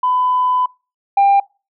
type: tone pair in turn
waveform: sine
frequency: 1003 / 796.1 Hz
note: B5 / G5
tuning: +26 / +27 cents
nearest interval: major third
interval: 399 cents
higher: first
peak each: -12 / -6 dBFS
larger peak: second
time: 0.03-0.66 / 1.17-1.4 s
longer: first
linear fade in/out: 5 ms
effects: noise-tail reverb RT60 0.3 s tail -25 dB re dry + tanh soft clip ceiling -7 dBFS